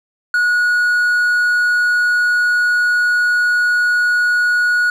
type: tone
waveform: triangle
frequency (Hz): 1456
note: F#6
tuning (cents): -28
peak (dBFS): -10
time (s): 0.34-4.9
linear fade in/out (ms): 2
effects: none